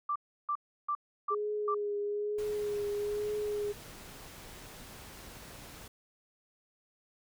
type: tone bursts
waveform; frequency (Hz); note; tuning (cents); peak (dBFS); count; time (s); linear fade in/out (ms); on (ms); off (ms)
sine; 1174.7; D6; 0; -29; 5; 0.09-1.745; 5; 67; 330
type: tone with vibrato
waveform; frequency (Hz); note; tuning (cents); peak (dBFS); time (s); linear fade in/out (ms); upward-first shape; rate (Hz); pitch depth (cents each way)
sine; 415.3; G#4; 0; -31; 1.3-3.73; 20; triangle; 1.1; 26
type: noise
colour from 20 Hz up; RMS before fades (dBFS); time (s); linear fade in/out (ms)
pink; -49; 2.38-5.88; 5
effects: none